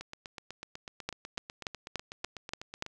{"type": "two click trains", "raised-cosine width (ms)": 0.2, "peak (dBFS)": [-16, -24], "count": [7, 24], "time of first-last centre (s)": [[1.09, 2.824], [0.01, 2.864]], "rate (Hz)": [3.46, 8.06], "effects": []}